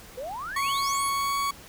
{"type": "exponential sweep", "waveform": "sine", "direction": "up", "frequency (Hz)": [479.5, 11790], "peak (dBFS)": -32, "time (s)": [0.17, 1.1], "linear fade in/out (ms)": 10}
{"type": "click train", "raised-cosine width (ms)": 0.3, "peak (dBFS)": -32, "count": 4, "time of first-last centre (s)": [0.42, 1.212], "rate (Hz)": 3.79}
{"type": "tone with pitch glide", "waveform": "40% pulse", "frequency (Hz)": [1108.7, 1119.6], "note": ["C#6", "C#6"], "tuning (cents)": [0, 17], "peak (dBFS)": -24, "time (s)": [0.56, 1.51], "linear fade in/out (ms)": 5, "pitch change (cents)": 17, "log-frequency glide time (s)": [1.07, 1.37]}
{"effects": ["pink hiss -47 dBFS RMS until 1.68 s"]}